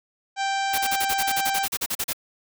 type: harmonic tone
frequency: 784 Hz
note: G5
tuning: in tune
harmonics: 1 / 2 / 3 / 4 / 5 / 6 / 7 / 8 / 9 / 10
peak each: -24 / -30 / -34 / -36 / -38 / -40 / -41 / -42 / -43 / -44 dBFS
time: 0.36-1.68 s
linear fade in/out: 50 ms
type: noise bursts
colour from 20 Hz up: white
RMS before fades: -26 dBFS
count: 16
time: 0.73-2.132 s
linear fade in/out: 10 ms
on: 52 ms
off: 38 ms
effects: none